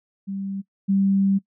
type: tone pair in turn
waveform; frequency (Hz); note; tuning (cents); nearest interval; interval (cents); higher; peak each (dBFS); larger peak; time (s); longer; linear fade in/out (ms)
sine; 195.6 / 195.6; G3 / G3; -4 / -4; unison; 0; neither; -26 / -16; second; 0.27-0.62 / 0.88-1.39; second; 20
effects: noise-tail reverb RT60 0.1 s tail -22 dB re dry